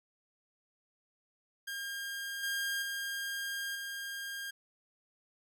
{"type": "tone with level steps", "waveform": "sawtooth", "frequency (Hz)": 1611, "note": "G6", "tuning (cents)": 47, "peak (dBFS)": [-34, -29, -32, -35], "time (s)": [1.67, 4.51], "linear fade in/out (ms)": 10, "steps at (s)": [2.43, 2.82, 3.75], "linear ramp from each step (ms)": 5, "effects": []}